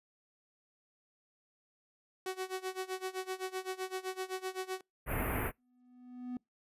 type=tone with tremolo; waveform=sawtooth; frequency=374.7 Hz; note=F#4; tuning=22 cents sharp; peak=-30 dBFS; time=2.26-4.81 s; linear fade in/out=2 ms; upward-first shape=sine; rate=7.8 Hz; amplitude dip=90%
type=band-stop noise; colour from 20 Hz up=pink; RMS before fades=-34 dBFS; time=5.06-5.52 s; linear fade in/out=50 ms; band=2500 to 11000 Hz; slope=48 dB/octave
type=tone with exponential growth; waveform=triangle; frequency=248.3 Hz; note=B3; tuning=9 cents sharp; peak=-33 dBFS; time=5.58-6.37 s; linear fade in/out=2 ms; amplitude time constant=170 ms
effects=noise-tail reverb RT60 0.2 s tail -26 dB re dry + resampled to 32000 Hz